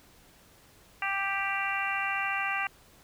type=harmonic tone; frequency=392.9 Hz; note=G4; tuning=4 cents sharp; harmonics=2 / 3 / 4 / 5 / 6 / 7; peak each=-35 / -35 / -35 / -35 / -35 / -35 dBFS; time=1.02-2.67 s; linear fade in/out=2 ms; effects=pink hiss -58 dBFS RMS until 3.03 s